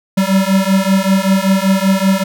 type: beating tone pair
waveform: square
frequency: 190.1 / 195.3 Hz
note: F#3 / G3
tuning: +47 / -6 cents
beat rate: 5.2 Hz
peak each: -14 dBFS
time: 0.17-2.24 s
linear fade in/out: 10 ms
effects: none